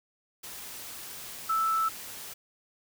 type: tone in noise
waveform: sine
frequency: 1318.5 Hz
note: E6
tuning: in tune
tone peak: -24 dBFS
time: 1.49-1.89 s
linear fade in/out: 10 ms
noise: white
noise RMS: -42 dBFS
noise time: 0.43-2.34 s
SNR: +15 dB
effects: none